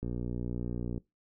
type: click train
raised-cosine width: 3 ms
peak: -23 dBFS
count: 58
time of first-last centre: 0.03-0.978 s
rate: 60.1 Hz
effects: noise-tail reverb RT60 0.2 s tail -23 dB re dry